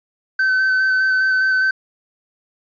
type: tone with vibrato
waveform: triangle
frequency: 1531 Hz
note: G6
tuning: 41 cents flat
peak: -12 dBFS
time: 0.39-1.71 s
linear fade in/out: 5 ms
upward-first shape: square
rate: 4.9 Hz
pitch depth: 12 cents each way
effects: resampled to 11025 Hz